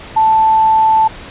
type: tone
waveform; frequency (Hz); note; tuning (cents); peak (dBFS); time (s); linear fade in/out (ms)
sine; 880; A5; 0; -7; 0.16-1.08; 10
effects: pink hiss -32 dBFS RMS until 1.3 s + resampled to 8000 Hz